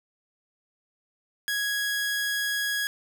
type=tone; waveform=sawtooth; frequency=1661.2 Hz; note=G#6; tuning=in tune; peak=-22 dBFS; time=1.48-2.87 s; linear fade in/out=0 ms; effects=none